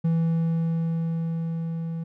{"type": "tone with level ramp", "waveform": "triangle", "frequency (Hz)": 164.81, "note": "E3", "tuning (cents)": 0, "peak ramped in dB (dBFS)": [-17, -26], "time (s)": [0.04, 2.04], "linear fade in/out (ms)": 10, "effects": []}